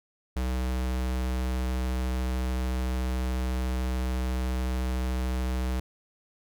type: tone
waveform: square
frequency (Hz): 63.3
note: B1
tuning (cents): +43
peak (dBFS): -27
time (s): 0.36-5.8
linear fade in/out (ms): 5
effects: none